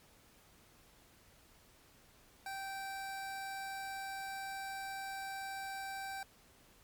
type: tone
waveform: 25% pulse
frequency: 779 Hz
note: G5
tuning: 11 cents flat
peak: -37 dBFS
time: 2.46-6.23 s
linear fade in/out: 2 ms
effects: pink hiss -64 dBFS RMS until 6.83 s + MP3 96 kbps